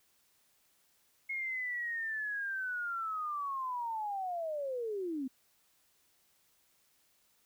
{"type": "linear sweep", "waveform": "sine", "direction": "down", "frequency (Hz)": [2168, 250], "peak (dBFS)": -34, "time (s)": [1.29, 5.28], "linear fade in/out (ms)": 10, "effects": ["white hiss -71 dBFS RMS until 7.45 s"]}